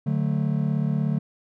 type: chord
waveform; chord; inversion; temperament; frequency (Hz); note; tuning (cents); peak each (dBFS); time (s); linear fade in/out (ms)
triangle; D major; none; just; 146.83 / 183.54 / 220.2; D3 / F#3 / A3; 0 / -14 / +2; -21 / -25 / -25; 0.06-1.19; 10
effects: tanh soft clip ceiling -11 dBFS